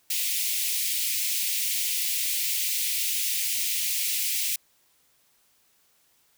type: high-pass noise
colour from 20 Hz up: white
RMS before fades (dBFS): -27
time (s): 0.1-4.56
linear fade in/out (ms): 5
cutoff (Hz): 2100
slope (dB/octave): 48
effects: white hiss -65 dBFS RMS until 6.37 s